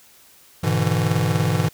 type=chord; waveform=square; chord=E dominant seventh; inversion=first; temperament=just; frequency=103.01 / 123.61 / 148.33 / 164.81 Hz; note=G#2 / B2 / D3 / E3; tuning=-14 / +2 / +18 / 0 cents; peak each=-24 / -25 / -25 / -23 dBFS; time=0.63-1.69 s; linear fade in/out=10 ms; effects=white hiss -51 dBFS RMS until 1.73 s